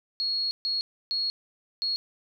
sine tone bursts at uneven times, 4316 Hz, C#8, 47 cents flat, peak -25 dBFS, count 4, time 0.2-0.51 / 0.65-0.81 / 1.11-1.3 / 1.82-1.96 s, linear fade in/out 0 ms, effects none

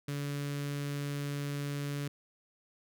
sawtooth tone with notch filter, 143.2 Hz, D3, 43 cents flat, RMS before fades -36 dBFS, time 0.08-2.08 s, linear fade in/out 5 ms, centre 800 Hz, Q 1.1, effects none

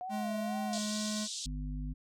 sine tone with vibrato, 711 Hz, F5, 31 cents sharp, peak -37 dBFS, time 0.01-0.78 s, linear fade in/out 0 ms, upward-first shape sine, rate 2.1 Hz, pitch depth 140 cents each way
square tone with pitch glide, 210.9 to 212.4 Hz, G#3 to G#3, +27 to +39 cents, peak -35 dBFS, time 0.09-1.28 s, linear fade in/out 50 ms, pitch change +12 cents, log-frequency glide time 0.88-0.95 s
pink band-pass noise, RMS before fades -40 dBFS, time 0.73-1.46 s, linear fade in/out 0 ms, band 3400 to 8400 Hz, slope 48 dB/octave
harmonic tone, 50.2 Hz, G1, 42 cents sharp, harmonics 1 / 3 / 5, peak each -36 / -42 / -43 dBFS, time 1.45-1.94 s, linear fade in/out 20 ms
effects none

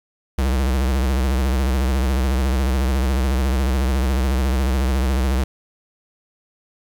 square tone with vibrato, 65.41 Hz, C2, in tune, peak -17 dBFS, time 0.38-5.44 s, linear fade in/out 5 ms, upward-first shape sine, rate 14 Hz, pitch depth 110 cents each way, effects 8-bit

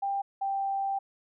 sine tone pair in turn, 793 / 785.3 Hz, G5 / G5, +20 / +3 cents, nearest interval unison, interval 17 cents, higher first, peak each -27 dBFS, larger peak neither, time 0.02-0.22 / 0.41-0.99 s, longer second, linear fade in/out 10 ms, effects none

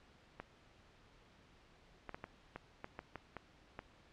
clicks, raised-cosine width 0.5 ms, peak -29 dBFS, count 10, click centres 0.4 / 2.093 / 2.145 / 2.241 / 2.56 / 2.844 / 2.991 / 3.157 / 3.367 / 3.791 s, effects pink hiss -65 dBFS RMS until 4.12 s + low-pass 4000 Hz 12 dB/octave

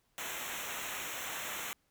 pink noise with comb filter, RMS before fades -40 dBFS, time 0.18-1.73 s, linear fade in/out 0 ms, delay 0.21 ms, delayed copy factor -0.95, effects pink hiss -75 dBFS RMS until 1.9 s

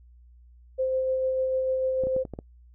sine tone with tremolo, 521 Hz, C5, 7 cents flat, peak -22 dBFS, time 0.78-2.24 s, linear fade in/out 20 ms, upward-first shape sine, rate 6.7 Hz, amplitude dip 25%
clicks, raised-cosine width 2 ms, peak -22 dBFS, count 6, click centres 2.037 / 2.07 / 2.164 / 2.252 / 2.337 / 2.389 s
effects noise-tail reverb RT60 0.1 s tail -26 dB re dry + added 60 Hz sine -50 dBFS peak until 2.74 s

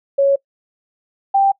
sine tone pair in turn, 554.4 / 787.4 Hz, C#5 / G5, 0 / +8 cents, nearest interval tritone, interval 608 cents, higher second, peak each -10 dBFS, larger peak neither, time 0.18-0.36 / 1.34-1.52 s, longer neither, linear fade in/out 10 ms, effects noise-tail reverb RT60 0.1 s tail -23 dB re dry

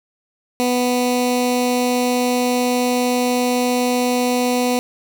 15% pulse tone with notch filter, 247.6 Hz, B3, 5 cents sharp, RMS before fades -18 dBFS, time 0.6-4.79 s, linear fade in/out 0 ms, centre 1400 Hz, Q 0.93, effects none

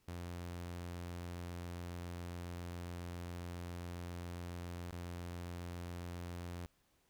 sawtooth tone with dropouts, 87.31 Hz, F2, in tune, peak -39 dBFS, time 0.08-6.66 s, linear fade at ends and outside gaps 0 ms, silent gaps 4.908-4.927 s, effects pink hiss -75 dBFS RMS until 7.09 s

